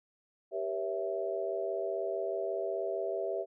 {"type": "chord", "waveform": "sine", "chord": "G diminished seventh", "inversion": "none", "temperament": "equal with one note detuned", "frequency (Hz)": [392, 478.2, 554.4, 659.3], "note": ["G4", "Bb4", "Db5", "Fb5"], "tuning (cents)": [0, 44, 0, 0], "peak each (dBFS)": [-36, -40, -39, -35], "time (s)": [0.51, 3.46], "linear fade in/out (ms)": 50, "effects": []}